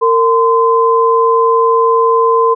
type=tone pair together; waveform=sine; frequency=457.9 / 1028 Hz; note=A#4 / C6; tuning=-31 / -31 cents; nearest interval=octave + major second; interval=1400 cents; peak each=-10 dBFS; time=0.01-2.55 s; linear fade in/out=20 ms; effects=none